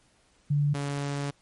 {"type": "tone pair in turn", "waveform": ["sine", "sawtooth"], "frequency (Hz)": [145.2, 142.13], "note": ["D3", "C#3"], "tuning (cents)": [-19, 44], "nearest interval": "unison", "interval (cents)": 37, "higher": "first", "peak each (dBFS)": [-21, -25], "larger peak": "first", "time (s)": [[0.5, 0.74], [0.74, 1.31]], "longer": "second", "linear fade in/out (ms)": 10, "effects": ["pink hiss -64 dBFS RMS until 1.41 s", "MP3 48 kbps"]}